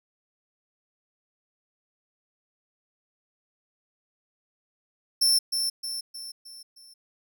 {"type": "tone with echo", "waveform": "sawtooth", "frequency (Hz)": 5370, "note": "E8", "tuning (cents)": 31, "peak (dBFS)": -16, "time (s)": [5.21, 5.39], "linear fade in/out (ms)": 10, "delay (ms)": 310, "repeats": 5, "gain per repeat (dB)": -6, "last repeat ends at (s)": 6.94, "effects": []}